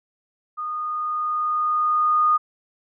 sine tone with level ramp, 1229 Hz, D#6, 22 cents flat, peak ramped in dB -26 to -14 dBFS, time 0.57-2.38 s, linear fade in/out 20 ms, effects none

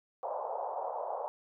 white band-pass noise, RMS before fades -37 dBFS, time 0.23-1.28 s, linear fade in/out 0 ms, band 500 to 940 Hz, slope 48 dB/octave, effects none

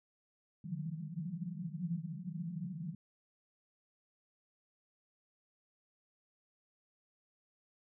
white band-pass noise, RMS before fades -41 dBFS, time 0.64-2.95 s, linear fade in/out 5 ms, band 150 to 190 Hz, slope 96 dB/octave, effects none

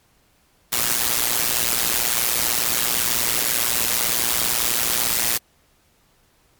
white noise with amplitude modulation, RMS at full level -17 dBFS, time 0.72-5.38 s, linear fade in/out 10 ms, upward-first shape sine, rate 118 Hz, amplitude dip 90%, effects pink hiss -60 dBFS RMS until 6.59 s + MP3 96 kbps

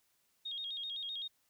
sine tone with vibrato, 3483 Hz, A7, 18 cents flat, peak -38 dBFS, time 0.45-1.28 s, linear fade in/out 10 ms, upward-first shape square, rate 7.8 Hz, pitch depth 110 cents each way, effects white hiss -75 dBFS RMS until 1.49 s

